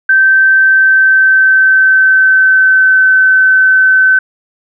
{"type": "tone with pitch glide", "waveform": "sine", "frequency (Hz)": [1552, 1527.1], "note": ["G6", "G6"], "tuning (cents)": [-18, -46], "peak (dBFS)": -4, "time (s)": [0.09, 4.19], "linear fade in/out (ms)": 5, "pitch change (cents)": -28, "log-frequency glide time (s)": [0.57, 3.05], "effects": []}